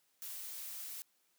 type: noise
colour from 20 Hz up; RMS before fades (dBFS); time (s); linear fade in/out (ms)
blue; -45; 0.22-1.02; 0
effects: white hiss -75 dBFS RMS until 1.38 s + high-pass 150 Hz 12 dB/octave